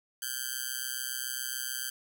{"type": "tone with amplitude modulation", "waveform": "5% pulse", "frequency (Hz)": 1567, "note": "G6", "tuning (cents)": -1, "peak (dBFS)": -18, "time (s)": [0.22, 1.9], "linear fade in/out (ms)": 5, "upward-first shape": "sine", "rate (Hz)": 127, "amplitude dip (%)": 100, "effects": []}